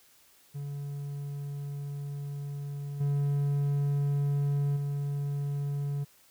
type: tone with level steps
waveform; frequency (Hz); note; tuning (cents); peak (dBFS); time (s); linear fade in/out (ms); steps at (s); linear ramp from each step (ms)
triangle; 142.4; C#3; +47; -32 / -23 / -27; 0.54-6.05; 20; 3 / 4.76; 10
effects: white hiss -61 dBFS RMS until 6.3 s